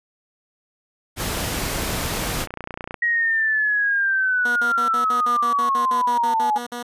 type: noise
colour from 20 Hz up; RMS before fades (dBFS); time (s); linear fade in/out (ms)
pink; -25; 1.16-2.47; 50
type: click train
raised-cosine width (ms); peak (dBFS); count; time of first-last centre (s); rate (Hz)
0.5; -16; 27; 2.07-2.942; 29.8
type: linear sweep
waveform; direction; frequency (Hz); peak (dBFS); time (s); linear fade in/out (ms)
sine; down; 1900 to 830.6; -17; 3.02-6.58; 5
type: tone bursts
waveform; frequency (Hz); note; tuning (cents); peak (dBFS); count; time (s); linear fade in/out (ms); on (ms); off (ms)
10% pulse; 241.3; B3; -40; -20; 15; 4.45-6.828; 5; 110; 52
effects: resampled to 32000 Hz